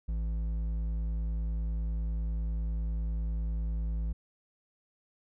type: tone with hard clipping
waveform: triangle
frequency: 55 Hz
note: A1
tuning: in tune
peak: -31 dBFS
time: 0.08-4.13 s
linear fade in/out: 10 ms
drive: 10 dB
effects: none